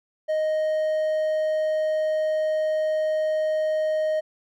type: tone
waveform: triangle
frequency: 622.3 Hz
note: D#5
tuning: in tune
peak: -19 dBFS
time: 0.28-4.21 s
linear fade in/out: 20 ms
effects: none